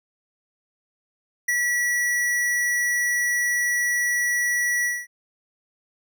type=tone with ADSR envelope; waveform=square; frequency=1941 Hz; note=B6; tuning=31 cents flat; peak=-19 dBFS; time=1.48-5.07 s; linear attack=8 ms; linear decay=27 ms; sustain=-2 dB; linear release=220 ms; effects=none